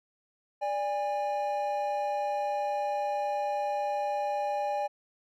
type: tone pair together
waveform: triangle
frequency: 587.3 / 816.3 Hz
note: D5 / G#5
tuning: 0 / -30 cents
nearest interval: tritone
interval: 570 cents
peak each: -30 / -28 dBFS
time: 0.61-4.88 s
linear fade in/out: 20 ms
effects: none